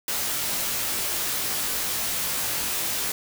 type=noise with comb filter; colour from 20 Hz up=white; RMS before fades=-27 dBFS; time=0.08-3.12 s; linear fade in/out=2 ms; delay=19 ms; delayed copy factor=-1; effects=none